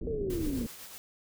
pink low-pass noise, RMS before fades -36 dBFS, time 0.01-0.67 s, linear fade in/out 10 ms, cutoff 500 Hz, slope 48 dB/octave
sine linear sweep, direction down, 466.2 to 220 Hz, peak -31 dBFS, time 0.07-0.66 s, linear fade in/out 2 ms
white noise with tremolo, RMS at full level -45 dBFS, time 0.3-0.98 s, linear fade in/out 0 ms, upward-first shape triangle, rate 8 Hz, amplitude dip 40%
effects none

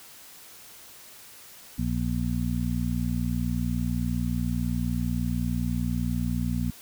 harmonic tone, 60 Hz, B1, 49 cents flat, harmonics 1 / 2 / 3 / 4, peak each -30 / -30 / -30 / -30 dBFS, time 1.78-6.71 s, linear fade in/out 10 ms, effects white hiss -48 dBFS RMS until 6.81 s

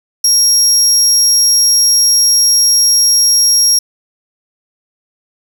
30% pulse tone, 5600 Hz, F8, 4 cents sharp, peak -3 dBFS, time 0.24-3.79 s, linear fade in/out 5 ms, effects none

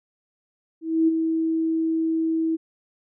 sine tone with ADSR envelope, 323.8 Hz, E4, 31 cents flat, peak -14 dBFS, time 0.81-2.57 s, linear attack 270 ms, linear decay 18 ms, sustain -6 dB, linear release 23 ms, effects none

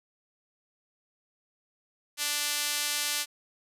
sawtooth tone with high-pass filter, 293.7 Hz, D4, in tune, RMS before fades -30 dBFS, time 2.17-3.26 s, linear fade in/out 50 ms, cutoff 3000 Hz, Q 0.58, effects resampled to 32000 Hz

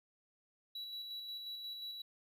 triangle tone with tremolo, 3920 Hz, B7, 14 cents flat, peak -40 dBFS, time 0.75-2.02 s, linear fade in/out 5 ms, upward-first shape square, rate 5.6 Hz, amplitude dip 30%, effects none

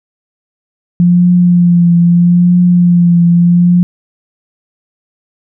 sine tone with vibrato, 174.61 Hz, F3, in tune, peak -4 dBFS, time 1-3.83 s, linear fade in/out 0 ms, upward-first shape triangle, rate 0.78 Hz, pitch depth 34 cents each way, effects none

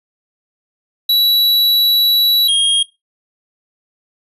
square tone pair in turn, 3925 / 3249 Hz, B7 / G#7, -11 / -39 cents, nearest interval minor third, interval 328 cents, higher first, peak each -11 dBFS, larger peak neither, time 1.09-2.48 / 2.48-2.83 s, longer first, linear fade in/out 5 ms, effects noise-tail reverb RT60 0.2 s tail -19 dB re dry + resampled to 32000 Hz

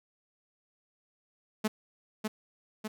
sawtooth tone with echo, 215.7 Hz, A3, 34 cents flat, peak -22 dBFS, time 1.64-1.68 s, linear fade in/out 10 ms, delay 600 ms, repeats 2, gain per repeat -4 dB, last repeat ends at 2.88 s, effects none

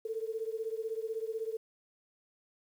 sine beating tone pair, 440 / 456 Hz, A4 / A#4, 0 / -38 cents, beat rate 16 Hz, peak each -36 / -38 dBFS, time 0.05-1.57 s, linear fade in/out 5 ms, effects 10-bit

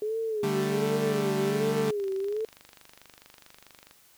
sine tone with vibrato, 416.6 Hz, G#4, 5 cents sharp, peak -27 dBFS, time 0.02-2.45 s, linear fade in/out 2 ms, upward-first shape sine, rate 1.3 Hz, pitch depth 140 cents each way
sawtooth chord, D suspended fourth, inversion none, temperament equal with one note detuned, 146.83 / 196 / 220.8 Hz, D3 / G3 / A3, 0 / 0 / +6 cents, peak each -28 dBFS, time 0.43-1.91 s, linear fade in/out 5 ms
click train, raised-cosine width 0.2 ms, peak -31 dBFS, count 48, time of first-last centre 2-3.911 s, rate 24.6 Hz
effects white hiss -59 dBFS RMS until 4.17 s

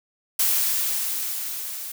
blue noise with level ramp, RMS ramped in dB -20 to -34 dBFS, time 0.39-1.92 s, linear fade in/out 5 ms, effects none

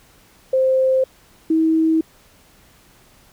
sine tone pair in turn, 523.3 / 320.9 Hz, C5 / E4, 0 / -46 cents, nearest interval minor sixth, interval 846 cents, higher first, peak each -13 dBFS, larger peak neither, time 0.53-1.04 / 1.5-2.01 s, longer neither, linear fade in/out 5 ms, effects pink hiss -52 dBFS RMS until 3.32 s

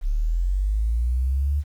sine linear sweep, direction up, 33.7 to 74.3 Hz, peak -19 dBFS, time 0.01-1.64 s, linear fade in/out 50 ms, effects 9-bit

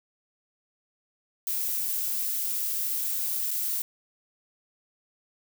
violet noise with dropouts, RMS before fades -29 dBFS, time 1.47-3.82 s, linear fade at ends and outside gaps 1 ms, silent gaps 3.508-3.513 s, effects none

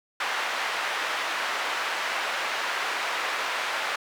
white band-pass noise, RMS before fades -29 dBFS, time 0.2-3.96 s, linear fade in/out 5 ms, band 700 to 2100 Hz, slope 12 dB/octave, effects none

